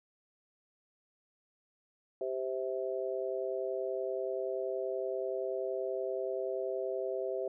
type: harmonic tone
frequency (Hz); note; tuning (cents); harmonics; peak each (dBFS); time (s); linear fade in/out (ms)
130.5; C3; -4; 3 / 4 / 5; -36 / -37 / -38; 2.21-7.48; 2
effects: none